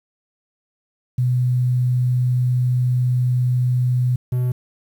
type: tone pair in turn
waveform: sine / triangle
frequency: 124.9 / 124.9 Hz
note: B2 / B2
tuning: +20 / +20 cents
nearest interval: unison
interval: 0 cents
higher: neither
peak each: -15 dBFS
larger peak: neither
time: 1.18-4.16 / 4.32-4.52 s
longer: first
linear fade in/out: 5 ms
effects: 8-bit